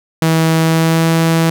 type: tone with pitch glide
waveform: sawtooth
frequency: 161.8 to 163.96 Hz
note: E3 to E3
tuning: -32 to -9 cents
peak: -6 dBFS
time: 0.22-1.5 s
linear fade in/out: 2 ms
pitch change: +23 cents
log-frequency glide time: 0.59-1.1 s
effects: none